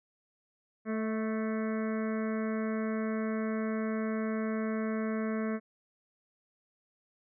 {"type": "harmonic tone with a mistuned harmonic", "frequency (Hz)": 220, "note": "A3", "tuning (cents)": 0, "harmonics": [1, 2, 3, 5, 6, 7, 8, 9, 10], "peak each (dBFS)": [-31, -37, -41, -45, -47, -48, -49, -50, -51], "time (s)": [0.85, 5.6], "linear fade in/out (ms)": 50, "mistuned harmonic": 3, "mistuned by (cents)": -25, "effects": []}